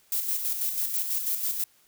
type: noise with tremolo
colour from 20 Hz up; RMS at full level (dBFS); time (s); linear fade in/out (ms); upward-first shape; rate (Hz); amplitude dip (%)
violet; -27; 0.12-1.64; 2; square; 6.1; 45
effects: white hiss -62 dBFS RMS until 1.87 s